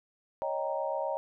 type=chord; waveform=sine; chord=Eb dominant seventh; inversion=third; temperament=equal; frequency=554.4 / 622.3 / 784 / 932.3 Hz; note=Db5 / Eb5 / G5 / Bb5; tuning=0 / 0 / 0 / 0 cents; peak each=-34 / -34 / -38 / -36 dBFS; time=0.42-1.17 s; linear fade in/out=0 ms; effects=none